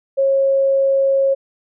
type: tone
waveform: sine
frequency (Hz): 544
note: C#5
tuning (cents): -33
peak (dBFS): -12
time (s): 0.17-1.35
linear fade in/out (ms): 20
effects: none